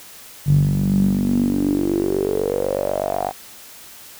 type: tone with band-pass filter sweep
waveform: sawtooth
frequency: 48.09 Hz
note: G1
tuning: 32 cents flat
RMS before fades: -19 dBFS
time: 0.45-3.33 s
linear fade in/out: 50 ms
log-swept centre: 140 to 760 Hz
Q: 8.3
effects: white hiss -41 dBFS RMS until 4.19 s